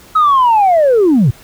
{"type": "linear sweep", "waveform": "sine", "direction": "down", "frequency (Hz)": [1290, 100.8], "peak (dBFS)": -5, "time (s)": [0.15, 1.31], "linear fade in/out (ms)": 10, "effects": ["tanh soft clip ceiling -4 dBFS", "pink hiss -41 dBFS RMS until 1.43 s"]}